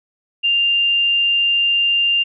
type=tone; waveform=sine; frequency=2794 Hz; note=F7; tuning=in tune; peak=-13 dBFS; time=0.43-2.24 s; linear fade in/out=20 ms; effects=none